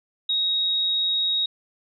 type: tone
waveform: sine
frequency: 3779 Hz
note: A#7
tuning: 23 cents sharp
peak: -20 dBFS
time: 0.29-1.46 s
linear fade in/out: 5 ms
effects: none